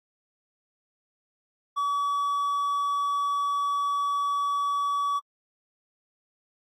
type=tone; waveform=triangle; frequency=1140 Hz; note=C#6; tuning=48 cents sharp; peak=-22 dBFS; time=1.76-5.2 s; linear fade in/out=20 ms; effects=AAC 48 kbps